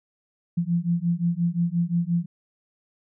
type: beating tone pair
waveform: sine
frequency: 168.8 / 174.5 Hz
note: E3 / F3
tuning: +41 / -1 cents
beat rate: 5.7 Hz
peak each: -24 / -24 dBFS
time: 0.57-2.26 s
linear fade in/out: 10 ms
effects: none